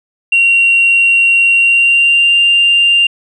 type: tone with pitch glide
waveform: sine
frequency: 2751 to 2789 Hz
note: F7 to F7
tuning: -27 to -3 cents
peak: -5 dBFS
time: 0.32-3.07 s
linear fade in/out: 5 ms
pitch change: +24 cents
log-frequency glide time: 1.54-2.38 s
effects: tanh soft clip ceiling -2 dBFS